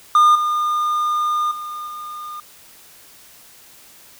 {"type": "tone with level steps", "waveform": "triangle", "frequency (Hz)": 1214, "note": "D#6", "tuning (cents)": -43, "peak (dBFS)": [-7, -15, -25, -27], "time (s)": [0.15, 2.4], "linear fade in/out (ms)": 2, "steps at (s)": [0.35, 1.51, 1.87], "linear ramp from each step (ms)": 5, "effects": ["white hiss -46 dBFS RMS until 4.19 s"]}